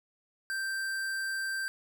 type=tone with hard clipping; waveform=sine; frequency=1568 Hz; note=G6; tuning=in tune; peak=-33 dBFS; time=0.5-1.68 s; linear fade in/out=0 ms; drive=16 dB; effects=none